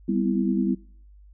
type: chord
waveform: sine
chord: C major seventh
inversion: second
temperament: equal with one note detuned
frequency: 196 / 246.9 / 256.5 / 329.6 Hz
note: G3 / B3 / C4 / E4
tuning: 0 / 0 / -34 / 0 cents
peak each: -24 / -27 / -29 / -27 dBFS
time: 0.08-0.75 s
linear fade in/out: 10 ms
effects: noise-tail reverb RT60 0.5 s tail -22 dB re dry + added 50 Hz sine -47 dBFS peak until 1.33 s